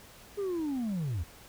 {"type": "linear sweep", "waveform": "sine", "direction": "down", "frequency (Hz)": [415.3, 71.8], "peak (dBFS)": -27, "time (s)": [0.37, 1.24], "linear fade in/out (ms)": 20, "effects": ["tanh soft clip ceiling -29 dBFS", "pink hiss -53 dBFS RMS until 1.48 s"]}